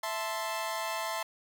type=chord; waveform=sawtooth; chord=A minor; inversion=second; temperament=equal; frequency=659.3 / 880 / 1046.5 Hz; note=E5 / A5 / C6; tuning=0 / 0 / 0 cents; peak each=-33 dBFS; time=0.03-1.23 s; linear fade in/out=5 ms; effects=none